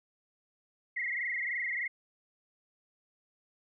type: tone with frequency modulation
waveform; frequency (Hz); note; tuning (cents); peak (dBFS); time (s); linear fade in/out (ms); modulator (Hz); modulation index
sine; 2024; B6; +42; -31; 0.96-1.88; 10; 23.2; 6
effects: none